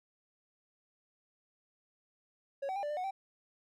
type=tone with pitch steps; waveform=triangle; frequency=553 / 760 / 800 / 588 / 597 / 734 / 776 Hz; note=C#5 / F#5 / G5 / D5 / D5 / F#5 / G5; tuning=-4 / +46 / +35 / +2 / +28 / -14 / -18 cents; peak=-32 dBFS; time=2.62-3.11 s; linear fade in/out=10 ms; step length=70 ms; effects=none